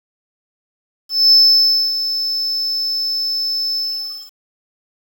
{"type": "tone with ADSR envelope", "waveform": "triangle", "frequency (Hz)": 5260, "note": "E8", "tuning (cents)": -5, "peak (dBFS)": -4, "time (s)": [1.09, 4.32], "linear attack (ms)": 230, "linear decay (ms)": 600, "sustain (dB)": -12, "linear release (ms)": 550, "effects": ["tanh soft clip ceiling 0 dBFS", "7-bit"]}